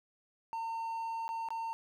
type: tone with dropouts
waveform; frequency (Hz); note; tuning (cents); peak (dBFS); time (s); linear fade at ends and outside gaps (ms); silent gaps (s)
triangle; 909; A#5; -44; -33; 0.53-1.73; 0; 1.28-1.29 / 1.487-1.505
effects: none